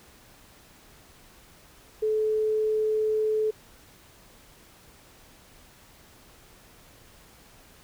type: tone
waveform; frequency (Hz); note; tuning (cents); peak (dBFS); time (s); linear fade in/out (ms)
sine; 432.4; A4; -30; -22; 2.02-3.51; 10
effects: pink hiss -54 dBFS RMS until 7.83 s